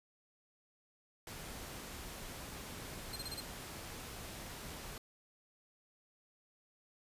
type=noise; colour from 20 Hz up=pink; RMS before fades=-47 dBFS; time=1.27-4.98 s; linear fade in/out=2 ms
type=tone bursts; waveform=sawtooth; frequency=4186 Hz; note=C8; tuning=in tune; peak=-38 dBFS; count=5; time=3.13-3.405 s; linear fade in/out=5 ms; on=31 ms; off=30 ms
effects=resampled to 32000 Hz